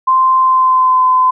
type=tone with pitch glide; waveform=sine; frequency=1042 to 1022.3 Hz; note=C6 to C6; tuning=-7 to -41 cents; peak=-7 dBFS; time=0.07-1.31 s; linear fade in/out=10 ms; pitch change=-34 cents; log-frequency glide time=0.38-1.04 s; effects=none